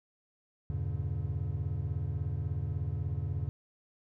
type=chord; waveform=triangle; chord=E diminished seventh; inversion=none; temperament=just; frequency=82.41 / 98.89 / 118.67 / 142.4 Hz; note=E2 / G2 / Bb2 / Db3; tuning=0 / +16 / +31 / +47 cents; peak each=-34 / -34 / -38 / -35 dBFS; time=0.7-3.49 s; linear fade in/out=0 ms; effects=none